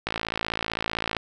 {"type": "click train", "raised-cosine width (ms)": 0.3, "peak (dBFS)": -10, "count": 62, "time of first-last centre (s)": [0.07, 1.167], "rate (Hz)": 55.6, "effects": []}